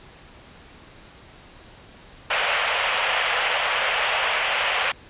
white band-pass noise, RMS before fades -23 dBFS, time 2.3-4.92 s, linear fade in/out 5 ms, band 490 to 3200 Hz, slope 48 dB/octave, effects pink hiss -47 dBFS RMS until 5.09 s + resampled to 8000 Hz

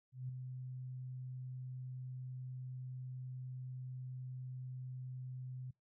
sine tone with ADSR envelope, 127.9 Hz, C3, 39 cents flat, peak -38 dBFS, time 0.12-5.71 s, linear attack 170 ms, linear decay 5 ms, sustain -5 dB, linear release 7 ms, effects noise-tail reverb RT60 0.2 s tail -26 dB re dry

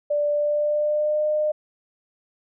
sine tone with pitch glide, 587.3 to 607.3 Hz, D5 to D#5, 0 to -42 cents, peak -19 dBFS, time 0.1-1.52 s, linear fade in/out 10 ms, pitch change +58 cents, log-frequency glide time 0.3-1.27 s, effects none

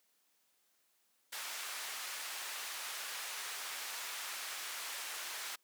pink band-pass noise, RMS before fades -43 dBFS, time 1.32-5.56 s, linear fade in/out 10 ms, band 1200 to 15000 Hz, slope 12 dB/octave, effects white hiss -75 dBFS RMS until 5.63 s + high-pass 200 Hz 12 dB/octave

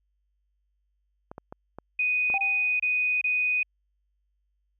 clicks, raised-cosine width 1 ms, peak -25 dBFS, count 5, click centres 1.315 / 1.381 / 1.525 / 1.786 / 2.301 s
sine tone bursts, 2489 Hz, D#7, in tune, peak -22 dBFS, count 4, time 1.99-3.631 s, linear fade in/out 5 ms, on 390 ms, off 27 ms
sine tone with exponential decay, 784 Hz, G5, in tune, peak -26 dBFS, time 2.34-2.8 s, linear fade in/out 0 ms, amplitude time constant 100 ms
effects added 50 Hz sine -70 dBFS peak until 4.79 s

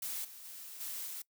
blue noise with level steps, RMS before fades -39 / -51 / -48 / -41 / -43 dBFS, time 0.02-1.22 s, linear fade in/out 5 ms, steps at 0.24 / 0.44 / 0.8 / 1.06 s, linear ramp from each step 10 ms, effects noise-tail reverb RT60 0.1 s tail -22 dB re dry

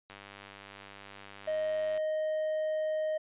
click train, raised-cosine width 0.3 ms, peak -31 dBFS, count 188, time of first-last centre 0.1-1.976 s, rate 99.7 Hz
triangle tone, 622.3 Hz, D#5, in tune, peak -27 dBFS, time 1.47-3.18 s, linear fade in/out 10 ms
effects resampled to 8000 Hz

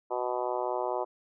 harmonic tone, 124.2 Hz, B2, 10 cents sharp, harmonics 3 / 4 / 5 / 6 / 7 / 8 / 9 / 10, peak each -35 / -36 / -34 / -37 / -36 / -37 / -45 / -47 dBFS, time 0.1-1.05 s, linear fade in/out 20 ms, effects none

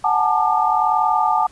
sine tone cluster, 741 / 850 / 891 / 1201 Hz, F#5 / G#5 / A5 / D6, +2 / +40 / +22 / +38 cents, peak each -20 dBFS, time 0.04-1.47 s, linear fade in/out 5 ms, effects pink hiss -49 dBFS RMS until 1.51 s + resampled to 24000 Hz

